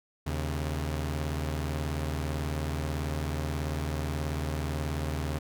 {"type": "tone pair together", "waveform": "sawtooth", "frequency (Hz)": [77, 135.66], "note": ["D#2", "C#3"], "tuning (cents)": [-17, -37], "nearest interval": "minor seventh", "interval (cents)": 980, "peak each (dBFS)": [-27, -31], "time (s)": [0.26, 5.39], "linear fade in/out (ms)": 10, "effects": []}